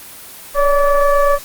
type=tone with frequency modulation; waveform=sine; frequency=568 Hz; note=C#5; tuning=42 cents sharp; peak=-9 dBFS; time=0.54-1.39 s; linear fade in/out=50 ms; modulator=582 Hz; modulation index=1.2; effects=white hiss -35 dBFS RMS until 1.44 s + Opus 24 kbps